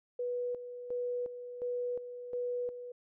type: tone with tremolo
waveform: sine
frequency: 490 Hz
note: B4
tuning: 14 cents flat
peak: -32 dBFS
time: 0.19-2.92 s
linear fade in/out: 5 ms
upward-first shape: square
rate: 1.4 Hz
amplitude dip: 65%
effects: none

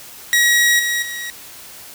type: tone with level steps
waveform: sawtooth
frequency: 1907 Hz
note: A#6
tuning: 39 cents sharp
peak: -8 / -14 / -22 dBFS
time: 0.33-1.3 s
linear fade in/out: 0 ms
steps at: 0.79 / 1.02 s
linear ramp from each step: 5 ms
effects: white hiss -38 dBFS RMS until 1.94 s

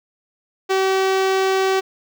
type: tone with notch filter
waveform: sawtooth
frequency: 382.4 Hz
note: G4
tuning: 43 cents flat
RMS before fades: -18 dBFS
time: 0.69-1.81 s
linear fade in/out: 20 ms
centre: 11000 Hz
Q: 0.57
effects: none

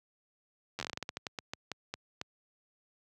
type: slowing click train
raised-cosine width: 0.2 ms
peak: -19 dBFS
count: 18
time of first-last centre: 0.79-2.214 s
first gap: 10 ms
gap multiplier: 1.23
effects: high-pass 80 Hz 12 dB/octave

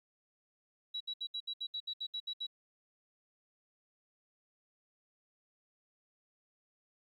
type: tone bursts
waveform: sine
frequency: 3900 Hz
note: B7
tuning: 23 cents flat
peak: -36 dBFS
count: 12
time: 0.94-2.468 s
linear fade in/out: 10 ms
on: 65 ms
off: 68 ms
effects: 12-bit

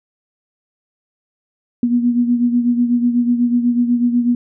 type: beating tone pair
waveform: sine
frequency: 240 / 248.1 Hz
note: B3 / B3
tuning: -49 / +8 cents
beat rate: 8.1 Hz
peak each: -13 / -20 dBFS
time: 1.83-4.35 s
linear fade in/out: 2 ms
effects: none

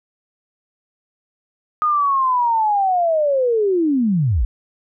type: linear sweep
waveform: sine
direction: down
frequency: 1239 to 43.89 Hz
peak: -14 dBFS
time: 1.82-4.45 s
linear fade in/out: 0 ms
effects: none

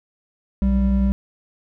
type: tone pair together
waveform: triangle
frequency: 61.74 / 196 Hz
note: B1 / G3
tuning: 0 / 0 cents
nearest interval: octave + minor sixth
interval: 2000 cents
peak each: -16 dBFS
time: 0.62-1.12 s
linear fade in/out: 0 ms
effects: none

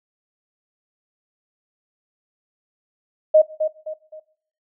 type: tone with echo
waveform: sine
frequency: 622.3 Hz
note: D#5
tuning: in tune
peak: -8 dBFS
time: 3.34-3.42 s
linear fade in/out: 10 ms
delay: 260 ms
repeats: 3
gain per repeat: -9 dB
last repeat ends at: 4.2 s
effects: noise-tail reverb RT60 0.6 s tail -20 dB re dry

